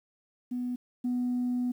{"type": "tone pair in turn", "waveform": "sine", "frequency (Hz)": [247, 247], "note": ["B3", "B3"], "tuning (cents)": [0, 0], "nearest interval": "unison", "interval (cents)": 0, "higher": "neither", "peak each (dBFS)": [-29, -25], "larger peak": "second", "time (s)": [[0.51, 0.76], [1.04, 1.72]], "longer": "second", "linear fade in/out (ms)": 10, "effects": ["tanh soft clip ceiling -24 dBFS", "10-bit"]}